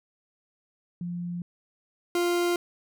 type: tone pair in turn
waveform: sine / 40% pulse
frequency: 174.61 / 349.2 Hz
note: F3 / F4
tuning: 0 / 0 cents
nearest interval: octave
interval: 1200 cents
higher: second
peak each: -30 / -22 dBFS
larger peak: second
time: 1.01-1.42 / 2.15-2.56 s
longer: neither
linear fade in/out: 2 ms
effects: none